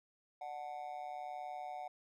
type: tone with amplitude modulation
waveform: triangle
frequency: 739 Hz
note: F#5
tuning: 2 cents flat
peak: -36 dBFS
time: 0.41-1.88 s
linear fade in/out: 5 ms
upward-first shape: sine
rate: 141 Hz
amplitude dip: 85%
effects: none